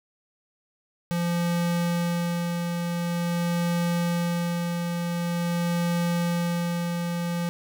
square tone with tremolo, 172.3 Hz, F3, 23 cents flat, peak -23 dBFS, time 1.11-7.49 s, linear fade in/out 0 ms, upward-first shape sine, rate 0.46 Hz, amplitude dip 35%, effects none

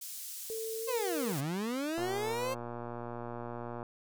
pink high-pass noise, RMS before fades -43 dBFS, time 0.01-1.41 s, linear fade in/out 10 ms, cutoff 6800 Hz, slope 12 dB/octave
sine tone with pitch glide, 445.8 to 472.3 Hz, A4 to A#4, +23 to +23 cents, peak -36 dBFS, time 0.5-1.32 s, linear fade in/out 0 ms, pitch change +100 cents, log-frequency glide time 0.79-0.96 s
30% pulse linear two-way sweep, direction down then up, 538 to 130.2 to 538 Hz, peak -30 dBFS, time 0.87-2.55 s, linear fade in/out 20 ms, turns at 1.39 s
click train, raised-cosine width 1 ms, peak -27 dBFS, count 221, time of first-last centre 1.98-3.829 s, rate 119 Hz
effects none

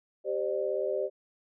sine chord, G suspended fourth, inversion none, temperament equal with one note detuned, 392 / 523.3 / 600.7 Hz, G4 / C5 / D5, 0 / 0 / +39 cents, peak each -32 dBFS, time 0.24-1.1 s, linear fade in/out 50 ms, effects none

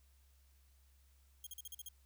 5% pulse tone bursts, 3240 Hz, G#7, 43 cents flat, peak -37 dBFS, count 7, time 1.44-1.887 s, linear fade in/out 2 ms, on 27 ms, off 43 ms, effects added 67 Hz sine -65 dBFS peak until 2.05 s + white hiss -75 dBFS RMS until 2.05 s

